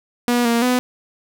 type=tone with pitch steps; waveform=sawtooth; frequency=242 / 233.7 / 250 Hz; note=B3 / A#3 / B3; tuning=-35 / +5 / +21 cents; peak=-11 dBFS; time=0.28-0.79 s; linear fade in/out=0 ms; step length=170 ms; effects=none